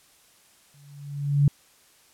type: tone with exponential growth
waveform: sine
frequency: 142.9 Hz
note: D3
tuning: 47 cents flat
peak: -13 dBFS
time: 0.74-1.48 s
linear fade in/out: 2 ms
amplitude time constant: 160 ms
effects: white hiss -58 dBFS RMS until 2.13 s + low-pass 12000 Hz 12 dB/octave